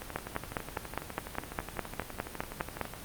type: two click trains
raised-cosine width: 0.5 ms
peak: -23 / -15 dBFS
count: 36 / 14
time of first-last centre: 0.02-2.937 / 0.16-2.813 s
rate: 12 / 4.9 Hz
effects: pink hiss -45 dBFS RMS until 3.04 s + Opus 32 kbps